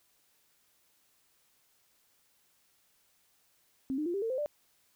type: tone with pitch steps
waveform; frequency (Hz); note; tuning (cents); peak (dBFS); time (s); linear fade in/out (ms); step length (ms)
sine; 266.1 / 303.9 / 347.1 / 396.4 / 452.7 / 517 / 590.5; C4 / D#4 / F4 / G4 / A4 / C5 / D5; +29 / -41 / -11 / +19 / +49 / -21 / +9; -30; 3.9-4.46; 0; 80
effects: white hiss -70 dBFS RMS until 4.95 s